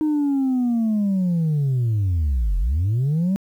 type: linear two-way sweep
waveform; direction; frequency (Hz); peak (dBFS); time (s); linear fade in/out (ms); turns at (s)
sine; down then up; 311.1 to 41.2 to 198.9; -15; 0.01-3.36; 0; 2.58
effects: tanh soft clip ceiling -16 dBFS + 9-bit